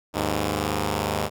5% pulse tone pair together, 76.56 / 102.2 Hz, D#2 / G#2, -27 / -27 cents, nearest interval perfect fourth, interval 500 cents, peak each -15 dBFS, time 0.13-1.3 s, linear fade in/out 50 ms, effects none

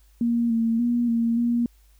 sine tone with pitch steps, 235.1 / 228 / 239.3 / 231.4 / 237.4 Hz, A#3 / A#3 / A#3 / A#3 / A#3, +15 / -38 / +46 / -13 / +32 cents, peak -19 dBFS, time 0.21-1.66 s, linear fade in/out 2 ms, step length 290 ms, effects added 51 Hz sine -53 dBFS peak until 1.99 s + white hiss -64 dBFS RMS until 1.99 s

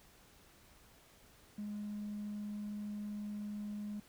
triangle tone, 207.9 Hz, G#3, 2 cents sharp, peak -36 dBFS, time 1.58-4 s, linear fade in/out 5 ms, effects tanh soft clip ceiling -36 dBFS + pink hiss -63 dBFS RMS until 4.08 s

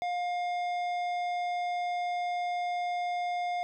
sine tone with tanh clipping, 709 Hz, F5, 26 cents sharp, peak -31 dBFS, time 0.02-3.63 s, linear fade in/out 0 ms, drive 12 dB, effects none

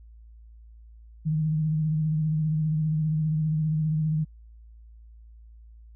sine tone with vibrato, 155.56 Hz, D#3, in tune, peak -22 dBFS, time 1.25-4.25 s, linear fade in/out 20 ms, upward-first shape sine, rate 15 Hz, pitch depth 37 cents each way, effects added 56 Hz sine -46 dBFS peak until 5.95 s

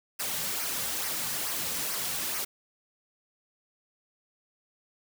white noise with flanger, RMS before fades -32 dBFS, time 0.19-2.45 s, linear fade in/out 10 ms, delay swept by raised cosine 0.26 to 3.06 ms, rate 2.3 Hz, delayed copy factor -0.55, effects none

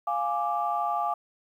sine chord, D diminished, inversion first, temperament equal, 698.5 / 830.6 / 1174.7 Hz, F5 / Ab5 / D6, 0 / 0 / 0 cents, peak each -29 dBFS, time 0.07-1.14 s, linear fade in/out 5 ms, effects tanh soft clip ceiling -15 dBFS + 10-bit

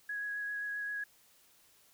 sine tone with vibrato, 1665 Hz, G#6, 4 cents sharp, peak -35 dBFS, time 0.09-1.04 s, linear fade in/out 5 ms, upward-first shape sine, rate 7.6 Hz, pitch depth 12 cents each way, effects white hiss -65 dBFS RMS until 1.93 s

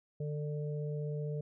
harmonic tone, 148.7 Hz, D3, 22 cents sharp, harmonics 1 / 3 / 4, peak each -35 / -41 / -48 dBFS, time 0.2-1.41 s, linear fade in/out 5 ms, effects none

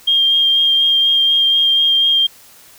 sine tone with vibrato, 3209 Hz, G7, 40 cents sharp, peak -10 dBFS, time 0.07-2.27 s, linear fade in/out 10 ms, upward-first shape sine, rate 4.1 Hz, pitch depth 14 cents each way, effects white hiss -44 dBFS RMS until 2.78 s

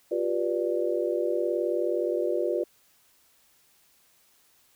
sine chord, G dominant seventh, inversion third, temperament just, 352.8 / 392 / 490 / 588 Hz, F4 / G4 / B4 / D5, +18 / 0 / -14 / +2 cents, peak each -28 / -32 / -30 / -30 dBFS, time 0.11-2.64 s, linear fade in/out 10 ms, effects white hiss -63 dBFS RMS until 4.75 s

